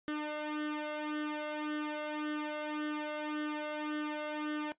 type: tone with flanger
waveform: sawtooth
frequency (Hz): 301.6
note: D4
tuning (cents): +46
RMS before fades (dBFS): -37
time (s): 0.08-4.72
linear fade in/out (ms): 0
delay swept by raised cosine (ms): 0.61 to 1.47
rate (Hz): 1.8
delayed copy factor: +0.75
effects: noise-tail reverb RT60 0.1 s tail -18 dB re dry + resampled to 8000 Hz